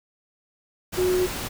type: tone in noise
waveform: sine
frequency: 365.4 Hz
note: F#4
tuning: 22 cents flat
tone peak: -19 dBFS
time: 0.97-1.27 s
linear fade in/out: 20 ms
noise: pink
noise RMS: -31 dBFS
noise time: 0.92-1.49 s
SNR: +9 dB
effects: none